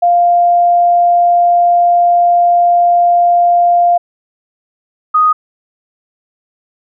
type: tone pair in turn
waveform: sine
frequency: 698.5 / 1244.6 Hz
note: F5 / D#6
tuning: 0 / 0 cents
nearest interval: minor seventh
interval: 1000 cents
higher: second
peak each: -6 dBFS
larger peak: neither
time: 0.02-3.98 / 5.14-5.33 s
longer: first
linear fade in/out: 10 ms
effects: none